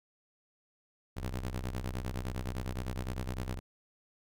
sawtooth ring-modulated tone, 63.6 Hz, C2, 48 cents flat, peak -28 dBFS, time 1.16-3.6 s, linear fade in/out 20 ms, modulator 26.9 Hz, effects none

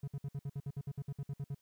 triangle tone bursts, 140 Hz, C#3, 18 cents sharp, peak -34 dBFS, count 15, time 0.03-1.547 s, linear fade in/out 5 ms, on 47 ms, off 58 ms, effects white hiss -75 dBFS RMS until 1.61 s

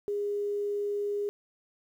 sine tone, 409.3 Hz, G#4, 25 cents flat, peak -28 dBFS, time 0.08-1.29 s, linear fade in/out 0 ms, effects 10-bit

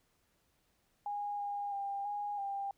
sine tone with pitch steps, 820 / 813 / 798 / 822 / 795 Hz, G#5 / G#5 / G5 / G#5 / G5, -22 / -37 / +31 / -18 / +24 cents, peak -35 dBFS, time 1.06-2.71 s, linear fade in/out 2 ms, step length 330 ms, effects pink hiss -75 dBFS RMS until 2.77 s

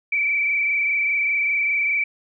sine tone with frequency modulation, 2307 Hz, D7, 31 cents flat, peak -18 dBFS, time 0.12-2.04 s, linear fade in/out 5 ms, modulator 25 Hz, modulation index 2.2, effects none

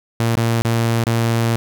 sawtooth tone with dropouts, 115.5 Hz, A#2, 16 cents flat, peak -11 dBFS, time 0.2-1.56 s, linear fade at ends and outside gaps 0 ms, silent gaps 0.354-0.371 / 0.62-0.649 / 1.039-1.068 s, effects none

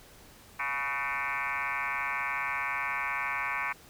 sine tone with frequency modulation, 1661.2 Hz, G#6, in tune, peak -29 dBFS, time 0.59-3.73 s, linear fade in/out 10 ms, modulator 136 Hz, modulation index 5.6, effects pink hiss -54 dBFS RMS until 3.89 s

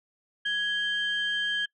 sine tone pair together, 1667 / 3147 Hz, G#6 / G7, +6 / +6 cents, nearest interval major seventh, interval 1100 cents, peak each -27 / -28 dBFS, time 0.45-1.66 s, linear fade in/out 10 ms, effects noise-tail reverb RT60 0.1 s tail -25 dB re dry + tanh soft clip ceiling -19 dBFS

